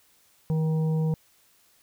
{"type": "harmonic tone with a mistuned harmonic", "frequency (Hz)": 158.6, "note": "D#3", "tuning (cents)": 33, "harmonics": [1, 3, 5, 6], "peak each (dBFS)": [-22, -34, -46, -47], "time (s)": [0.5, 1.14], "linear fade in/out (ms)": 0, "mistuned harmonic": 5, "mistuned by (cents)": -21, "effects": ["white hiss -62 dBFS RMS until 1.82 s"]}